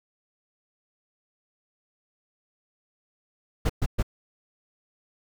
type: noise bursts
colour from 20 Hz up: brown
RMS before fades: -22 dBFS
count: 3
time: 3.65-4.028 s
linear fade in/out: 10 ms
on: 46 ms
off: 120 ms
effects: none